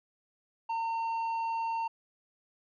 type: tone with tanh clipping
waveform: sine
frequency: 911 Hz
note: A#5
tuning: 40 cents flat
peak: -31 dBFS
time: 0.69-1.88 s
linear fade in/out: 10 ms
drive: 6 dB
effects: none